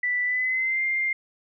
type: tone with pitch glide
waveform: sine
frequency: 1975.5 to 2105 Hz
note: B6 to C7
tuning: 0 to +10 cents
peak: -22 dBFS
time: 0.03-1.13 s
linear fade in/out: 5 ms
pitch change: +110 cents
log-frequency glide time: 0.24-0.83 s
effects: none